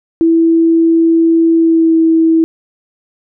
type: tone with pitch glide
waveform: sine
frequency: 329.6 to 325.1 Hz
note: E4 to E4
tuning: 0 to -24 cents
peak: -6 dBFS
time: 0.21-2.44 s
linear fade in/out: 0 ms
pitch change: -24 cents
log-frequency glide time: 1.55-1.96 s
effects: none

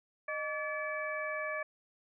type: harmonic tone with a mistuned harmonic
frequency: 575 Hz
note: D5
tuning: 37 cents flat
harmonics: 1 / 2 / 3 / 4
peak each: -38 / -41 / -39 / -41 dBFS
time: 0.28-1.63 s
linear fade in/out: 5 ms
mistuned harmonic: 1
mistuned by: +120 cents
effects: none

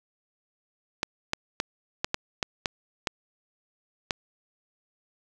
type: clicks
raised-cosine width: 0.2 ms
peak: -8 dBFS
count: 9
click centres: 1.031 / 1.334 / 1.601 / 2.045 / 2.144 / 2.428 / 2.658 / 3.072 / 4.108 s
effects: none

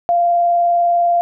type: tone with vibrato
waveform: sine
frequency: 693 Hz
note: F5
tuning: 14 cents flat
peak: -11 dBFS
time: 0.09-1.21 s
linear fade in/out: 0 ms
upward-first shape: square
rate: 20 Hz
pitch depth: 14 cents each way
effects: none

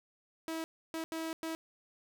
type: tone bursts at uneven times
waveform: sawtooth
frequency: 323.8 Hz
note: E4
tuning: 31 cents flat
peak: -32 dBFS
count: 4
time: 0.48-0.64 / 0.94-1.04 / 1.12-1.33 / 1.43-1.55 s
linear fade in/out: 0 ms
effects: none

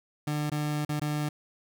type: tone with dropouts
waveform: 30% pulse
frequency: 149.3 Hz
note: D3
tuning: 29 cents sharp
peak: -25 dBFS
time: 0.27-1.29 s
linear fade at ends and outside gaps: 5 ms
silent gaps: 0.499-0.517 / 0.85-0.891 / 0.997-1.015 s
effects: none

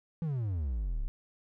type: exponential sweep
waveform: triangle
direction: down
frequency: 171.2 to 30.53 Hz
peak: -28 dBFS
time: 0.22-1.08 s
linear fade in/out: 0 ms
effects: none

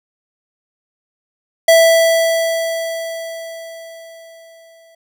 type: tone with exponential decay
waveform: square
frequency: 659.3 Hz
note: E5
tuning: in tune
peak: -6 dBFS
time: 1.68-4.95 s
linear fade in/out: 5 ms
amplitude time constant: 710 ms
effects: none

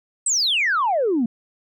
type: exponential sweep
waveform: sine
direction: down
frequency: 8370 to 217 Hz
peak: -16 dBFS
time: 0.26-1.26 s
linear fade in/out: 5 ms
effects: tanh soft clip ceiling -13 dBFS

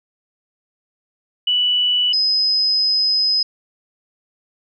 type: tone pair in turn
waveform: sine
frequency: 2960 / 5055 Hz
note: F#7 / D#8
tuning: 0 / +27 cents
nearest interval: major sixth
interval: 927 cents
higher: second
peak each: -14 dBFS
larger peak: neither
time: 1.47-2.13 / 2.13-3.43 s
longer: second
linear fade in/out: 5 ms
effects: none

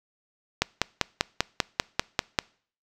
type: click train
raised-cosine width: 0.2 ms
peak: -3 dBFS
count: 10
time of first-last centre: 0.62-2.388 s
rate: 5.09 Hz
effects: noise-tail reverb RT60 0.5 s tail -25 dB re dry

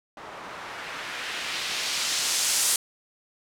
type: noise with low-pass filter sweep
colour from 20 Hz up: blue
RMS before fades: -29 dBFS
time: 0.17-2.76 s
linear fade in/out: 2 ms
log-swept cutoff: 860 to 9300 Hz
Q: 0.98
effects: none

